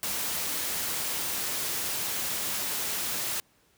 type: noise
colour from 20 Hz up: white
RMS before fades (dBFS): -31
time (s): 0.03-3.4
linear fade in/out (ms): 0
effects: pink hiss -65 dBFS RMS until 3.77 s + high-pass 60 Hz 12 dB/octave